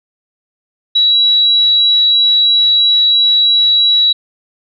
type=tone; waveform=sine; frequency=3901 Hz; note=B7; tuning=22 cents flat; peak=-7 dBFS; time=0.95-4.13 s; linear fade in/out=10 ms; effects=none